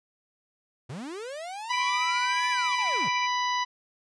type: linear two-way sweep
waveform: 45% pulse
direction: up then down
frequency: 107.5 to 1757 to 107.5 Hz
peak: -35 dBFS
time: 0.89-3.09 s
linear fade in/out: 10 ms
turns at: 2.49 s
type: harmonic tone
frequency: 990 Hz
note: B5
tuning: 4 cents sharp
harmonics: 1 / 2 / 3 / 4 / 5 / 6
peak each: -26 / -32 / -36 / -38 / -40 / -42 dBFS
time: 1.69-3.65 s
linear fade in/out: 20 ms
type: tone with tremolo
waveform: sine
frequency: 2349 Hz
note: D7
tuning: in tune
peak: -28 dBFS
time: 1.72-3.28 s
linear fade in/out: 20 ms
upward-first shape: sine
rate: 14 Hz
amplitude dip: 70%
effects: resampled to 22050 Hz